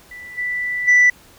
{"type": "tone with level steps", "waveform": "sine", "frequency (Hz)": 1975.5, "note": "B6", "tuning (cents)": 0, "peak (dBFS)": [-33, -20, -7], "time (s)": [0.11, 1.1], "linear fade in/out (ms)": 5, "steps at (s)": [0.37, 0.87], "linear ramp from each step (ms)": 20, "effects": ["tanh soft clip ceiling -7 dBFS", "pink hiss -48 dBFS RMS until 1.38 s"]}